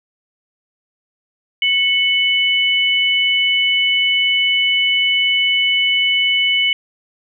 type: tone pair together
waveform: sine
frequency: 2206 / 2985 Hz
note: C#7 / F#7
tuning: -9 / +15 cents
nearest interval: perfect fourth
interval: 524 cents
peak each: -16 / -15 dBFS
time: 1.62-6.73 s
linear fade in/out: 2 ms
effects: none